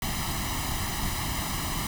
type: noise with comb filter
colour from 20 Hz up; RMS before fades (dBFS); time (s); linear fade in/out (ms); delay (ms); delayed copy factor
pink; -30; 0.02-1.87; 2; 1; +0.75
effects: none